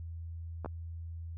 clicks, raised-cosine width 1 ms, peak -24 dBFS, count 2, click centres 0.647 / 0.66 s, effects added 83 Hz sine -39 dBFS peak until 1.37 s

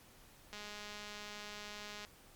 click train, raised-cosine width 0.2 ms, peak -30 dBFS, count 317, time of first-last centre 0.53-2.049 s, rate 208 Hz, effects pink hiss -61 dBFS RMS until 2.35 s + MP3 96 kbps

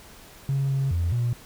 triangle tone with pitch steps, 137.3 / 136 / 85.3 / 120 Hz, C#3 / C#3 / F2 / B2, -16 / -33 / -40 / -49 cents, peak -18 dBFS, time 0.49-1.33 s, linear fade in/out 0 ms, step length 210 ms, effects tanh soft clip ceiling -18 dBFS + pink hiss -48 dBFS RMS until 1.45 s

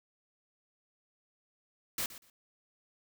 white noise with echo, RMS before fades -34 dBFS, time 1.98-2.06 s, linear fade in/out 2 ms, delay 120 ms, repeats 2, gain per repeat -15 dB, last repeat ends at 2.3 s, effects none

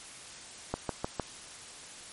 click train, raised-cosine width 1 ms, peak -16 dBFS, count 4, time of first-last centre 0.74-1.197 s, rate 6.56 Hz, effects white hiss -47 dBFS RMS until 2.12 s + MP3 48 kbps

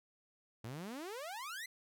sawtooth exponential sweep, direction up, 106.1 to 2078 Hz, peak -39 dBFS, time 0.64-1.66 s, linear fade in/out 5 ms, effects none

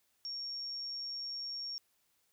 sine tone, 5530 Hz, F8, 18 cents flat, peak -38 dBFS, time 0.25-1.78 s, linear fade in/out 0 ms, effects white hiss -75 dBFS RMS until 2.32 s

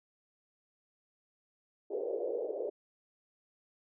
white band-pass noise, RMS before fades -36 dBFS, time 1.9-2.7 s, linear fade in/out 10 ms, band 380 to 560 Hz, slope 48 dB/octave, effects none

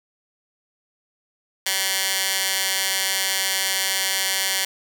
15% pulse tone with high-pass filter, 191.9 Hz, G3, 37 cents flat, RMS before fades -23 dBFS, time 1.66-4.65 s, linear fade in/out 5 ms, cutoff 2400 Hz, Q 0.63, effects none

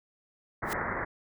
white low-pass noise, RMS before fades -33 dBFS, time 0.62-1.05 s, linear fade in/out 10 ms, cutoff 2000 Hz, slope 96 dB/octave
white noise with exponential growth, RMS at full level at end -35 dBFS, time 0.63-0.73 s, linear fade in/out 0 ms, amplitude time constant 21 ms
effects none

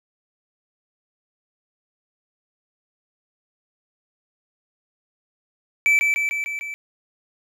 triangle tone with echo, 2317 Hz, D7, 24 cents flat, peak -12 dBFS, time 5.86-5.99 s, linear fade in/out 0 ms, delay 150 ms, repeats 5, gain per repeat -3 dB, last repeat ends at 6.74 s, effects none

